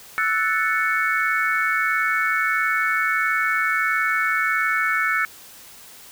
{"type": "chord", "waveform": "sine", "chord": "F# minor seventh", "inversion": "third", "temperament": "equal", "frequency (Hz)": [1318.5, 1480, 1760, 2217], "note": ["E6", "F#6", "A6", "C#7"], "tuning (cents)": [0, 0, 0, 0], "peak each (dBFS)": -24, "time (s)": [0.18, 5.25], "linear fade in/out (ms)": 0, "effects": ["white hiss -44 dBFS RMS until 6.11 s"]}